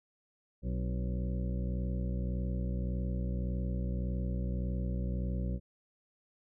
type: harmonic tone with a mistuned harmonic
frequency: 61.74 Hz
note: B1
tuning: in tune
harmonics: 1 / 2 / 3 / 4 / 5 / 6 / 8 / 9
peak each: -33 / -38 / -38 / -47 / -52 / -50 / -50 / -50 dBFS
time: 0.62-5.6 s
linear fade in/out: 50 ms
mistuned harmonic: 4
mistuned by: +79 cents
effects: none